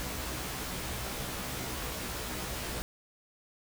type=noise with comb filter; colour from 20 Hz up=pink; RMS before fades=-37 dBFS; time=0-2.82 s; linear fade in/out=0 ms; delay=16 ms; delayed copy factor=+1; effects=none